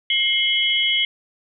sine tone cluster, 2134 / 3004 / 3282 Hz, C7 / F#7 / G#7, +34 / +26 / -21 cents, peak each -21 dBFS, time 0.1-1.05 s, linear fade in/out 2 ms, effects none

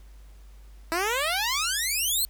10% pulse exponential sweep, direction up, 321.2 to 4371 Hz, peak -16 dBFS, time 0.92-2.25 s, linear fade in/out 0 ms, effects added 50 Hz sine -45 dBFS peak until 2.29 s + pink hiss -61 dBFS RMS until 2.29 s

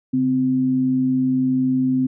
sine tone pair together, 136.88 / 258.4 Hz, C#3 / C4, -22 / -21 cents, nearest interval major seventh, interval 1101 cents, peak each -27 / -16 dBFS, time 0.13-2.07 s, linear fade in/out 10 ms, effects none

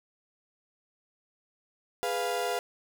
35% pulse chord, F diminished, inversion first, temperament equal with one note detuned, 413.9 / 493.9 / 698.5 Hz, Ab4 / Cb5 / F5, -6 / 0 / 0 cents, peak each -33 / -31 / -30 dBFS, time 2.03-2.59 s, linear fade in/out 0 ms, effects none

